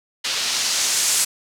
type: noise with low-pass filter sweep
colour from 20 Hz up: blue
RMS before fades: -21 dBFS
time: 0.24-1.25 s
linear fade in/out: 10 ms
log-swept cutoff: 4000 to 8400 Hz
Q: 1.2
effects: none